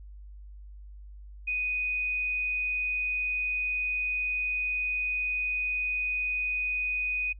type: tone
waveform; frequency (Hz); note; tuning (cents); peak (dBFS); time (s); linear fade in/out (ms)
sine; 2489; D#7; 0; -27; 1.47-7.33; 10
effects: noise-tail reverb RT60 0.1 s tail -24 dB re dry + added 50 Hz sine -43 dBFS peak until 7.39 s